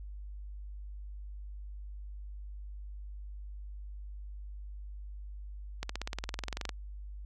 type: accelerating click train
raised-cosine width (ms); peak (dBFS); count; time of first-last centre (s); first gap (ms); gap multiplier
0.2; -18; 18; 5.83-6.692; 64; 0.97
effects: added 50 Hz sine -41 dBFS peak until 7.25 s